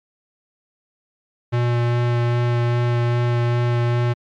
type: tone with vibrato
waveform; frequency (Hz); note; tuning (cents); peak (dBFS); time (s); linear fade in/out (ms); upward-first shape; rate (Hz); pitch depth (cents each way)
square; 120; B2; -49; -17; 1.52-4.14; 20; sine; 2.5; 10
effects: low-pass 3000 Hz 12 dB/octave + MP3 96 kbps